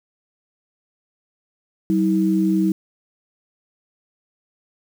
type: tone pair together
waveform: sine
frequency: 190.51 / 320.4 Hz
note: G3 / E4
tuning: -49 / -49 cents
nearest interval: major sixth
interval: 900 cents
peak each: -18 dBFS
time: 1.9-2.72 s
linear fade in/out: 0 ms
effects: 7-bit